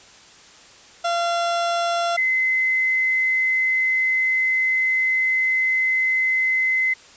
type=tone pair in turn; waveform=30% pulse / sine; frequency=686 / 2050 Hz; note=F5 / C7; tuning=-31 / -36 cents; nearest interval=octave + perfect fifth; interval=1895 cents; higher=second; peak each=-17 dBFS; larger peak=neither; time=1.04-2.17 / 2.17-6.94 s; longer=second; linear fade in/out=10 ms; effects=white hiss -47 dBFS RMS until 7.16 s + resampled to 16000 Hz